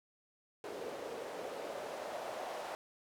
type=noise with band-pass filter sweep; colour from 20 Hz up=white; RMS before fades=-43 dBFS; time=0.64-2.75 s; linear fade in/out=0 ms; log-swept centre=440 to 680 Hz; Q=2.9; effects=none